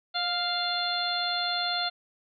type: harmonic tone with a mistuned harmonic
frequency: 698.5 Hz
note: F5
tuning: in tune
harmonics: 1 / 2 / 3 / 4 / 5 / 6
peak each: -32 / -33 / -40 / -41 / -32 / -31 dBFS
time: 0.14-1.9 s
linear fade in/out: 20 ms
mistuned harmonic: 1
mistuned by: +26 cents
effects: none